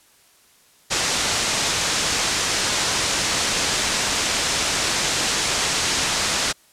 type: low-pass noise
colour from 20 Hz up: white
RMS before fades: -22 dBFS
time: 0.9-6.53 s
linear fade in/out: 20 ms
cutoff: 7600 Hz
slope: 24 dB/octave
effects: white hiss -55 dBFS RMS until 6.72 s + low-pass 12000 Hz 12 dB/octave